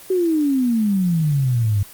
sine exponential sweep, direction down, 381.7 to 97.6 Hz, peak -15 dBFS, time 0.1-1.83 s, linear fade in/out 5 ms, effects white hiss -41 dBFS RMS until 1.93 s + Opus 24 kbps

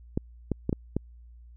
clicks, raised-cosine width 3 ms, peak -13 dBFS, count 5, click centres 0.175 / 0.517 / 0.694 / 0.728 / 0.966 s, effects added 59 Hz sine -47 dBFS peak until 1.56 s

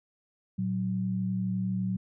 sine tone pair together, 114.6 / 186.46 Hz, A#2 / F#3, -29 / +14 cents, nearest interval minor sixth, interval 843 cents, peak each -33 / -28 dBFS, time 0.58-1.97 s, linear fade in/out 10 ms, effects none

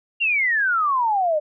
sine exponential sweep, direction down, 2828 to 587.3 Hz, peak -17 dBFS, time 0.2-1.4 s, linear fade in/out 20 ms, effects none

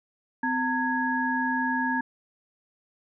sine tone cluster, 255.3 / 909 / 1664 Hz, C4 / A#5 / G#6, -42 / -44 / +3 cents, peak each -28 dBFS, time 0.43-2.01 s, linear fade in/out 5 ms, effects none

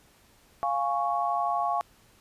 sine chord, Db major, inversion first, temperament equal, 698.5 / 830.6 / 1108.7 Hz, F5 / Ab5 / Db6, 0 / 0 / 0 cents, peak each -28 / -30 / -29 dBFS, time 0.63-1.81 s, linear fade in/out 0 ms, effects pink hiss -60 dBFS RMS until 2.2 s + resampled to 32000 Hz

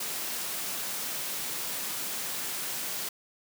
white high-pass noise, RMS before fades -34 dBFS, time 0-3.09 s, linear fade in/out 5 ms, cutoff 130 Hz, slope 24 dB/octave, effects none

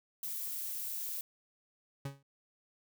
violet noise, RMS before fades -39 dBFS, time 0.23-1.21 s, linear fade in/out 2 ms
40% pulse tone with exponential decay, 138.59 Hz, C#3, in tune, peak -34 dBFS, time 2.05-2.23 s, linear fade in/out 5 ms, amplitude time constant 39 ms
effects none

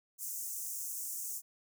pink high-pass noise, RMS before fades -40 dBFS, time 0.18-1.42 s, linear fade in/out 50 ms, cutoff 6300 Hz, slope 48 dB/octave, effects none

